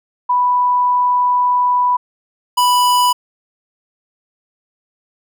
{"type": "tone pair in turn", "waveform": ["sine", "square"], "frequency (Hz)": [987.8, 987.8], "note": ["B5", "B5"], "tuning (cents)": [0, 0], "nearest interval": "unison", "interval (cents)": 0, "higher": "neither", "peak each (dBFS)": -11, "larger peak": "neither", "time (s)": [[0.29, 1.97], [2.57, 3.13]], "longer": "first", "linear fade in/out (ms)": 10, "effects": []}